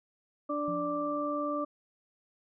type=harmonic tone; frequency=293.7 Hz; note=D4; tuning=in tune; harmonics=1 / 2 / 4; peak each=-34 / -34 / -34 dBFS; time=0.49-1.65 s; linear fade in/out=10 ms
type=tone with exponential decay; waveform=sine; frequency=174.61 Hz; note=F3; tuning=in tune; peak=-37 dBFS; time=0.68-1.65 s; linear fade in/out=0 ms; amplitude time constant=210 ms
effects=none